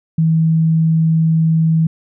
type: tone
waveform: sine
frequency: 161.4 Hz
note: E3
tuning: 36 cents flat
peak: -10 dBFS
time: 0.18-1.87 s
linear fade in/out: 5 ms
effects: none